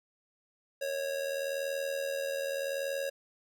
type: tone with amplitude modulation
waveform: square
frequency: 550 Hz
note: C#5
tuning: 14 cents flat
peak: -30 dBFS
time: 0.81-3.1 s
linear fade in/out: 10 ms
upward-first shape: sine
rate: 80.8 Hz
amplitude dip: 60%
effects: none